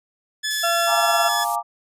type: tone with pitch glide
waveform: 15% pulse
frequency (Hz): 1722 to 1711.1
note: A6 to A6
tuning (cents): -38 to -49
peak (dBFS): -16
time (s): 0.43-1.45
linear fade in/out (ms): 20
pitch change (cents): -11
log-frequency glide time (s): 0.91-1.12
type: high-pass noise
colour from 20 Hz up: pink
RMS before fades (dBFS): -32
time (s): 0.5-1.56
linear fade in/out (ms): 10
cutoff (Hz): 9300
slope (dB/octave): 12
type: harmonic tone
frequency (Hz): 680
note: F5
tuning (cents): -46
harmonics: 1 / 2 / 4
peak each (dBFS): -21 / -23 / -31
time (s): 0.63-1.29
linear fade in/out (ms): 10
type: chord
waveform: sine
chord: Bb dominant seventh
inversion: second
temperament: equal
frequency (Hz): 698.5 / 830.6 / 932.3 / 1174.7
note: F5 / Ab5 / Bb5 / D6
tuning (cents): 0 / 0 / 0 / 0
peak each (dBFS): -26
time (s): 0.86-1.63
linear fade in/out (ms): 50
effects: resampled to 32000 Hz